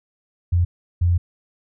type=tone bursts at uneven times; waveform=sine; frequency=87.31 Hz; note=F2; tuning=in tune; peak=-14 dBFS; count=2; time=0.52-0.65 / 1.01-1.18 s; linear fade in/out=10 ms; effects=none